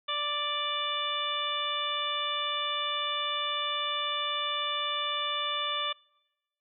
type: harmonic tone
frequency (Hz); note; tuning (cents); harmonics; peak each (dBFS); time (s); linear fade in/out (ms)
587.3; D5; 0; 1 / 2 / 3 / 4 / 5 / 6; -40 / -33 / -42 / -40 / -35 / -33; 0.08-5.93; 10
effects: noise-tail reverb RT60 1.0 s tail -26 dB re dry